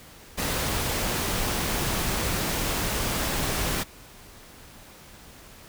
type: noise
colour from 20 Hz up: pink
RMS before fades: -27 dBFS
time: 0.37-3.84 s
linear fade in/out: 20 ms
effects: pink hiss -48 dBFS RMS until 5.68 s